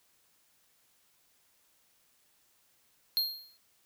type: tone with exponential decay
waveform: square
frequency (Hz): 4225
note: C8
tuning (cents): +16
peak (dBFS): -24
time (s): 3.17-3.57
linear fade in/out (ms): 0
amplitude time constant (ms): 85
effects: white hiss -69 dBFS RMS until 3.85 s